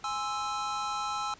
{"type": "chord", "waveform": "square", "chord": "Ab augmented", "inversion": "none", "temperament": "equal", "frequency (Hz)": [830.6, 1046.5, 1318.5], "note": ["Ab5", "C6", "E6"], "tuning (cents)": [0, 0, 0], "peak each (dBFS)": [-36, -40, -34], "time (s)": [0.04, 1.34], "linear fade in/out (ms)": 2, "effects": ["pink hiss -55 dBFS RMS until 1.39 s", "resampled to 16000 Hz"]}